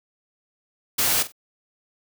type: noise with echo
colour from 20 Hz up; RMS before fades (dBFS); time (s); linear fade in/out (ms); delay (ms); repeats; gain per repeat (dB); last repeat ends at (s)
white; -21; 0.98-1.23; 10; 46; 2; -14; 1.322
effects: none